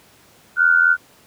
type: tone pair together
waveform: sine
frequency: 1416 / 1500.2 Hz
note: F6 / F#6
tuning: +23 / +23 cents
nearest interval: minor second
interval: 100 cents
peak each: -14 dBFS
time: 0.56-0.97 s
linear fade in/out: 50 ms
effects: pink hiss -51 dBFS RMS until 1.26 s + high-pass 100 Hz 12 dB/octave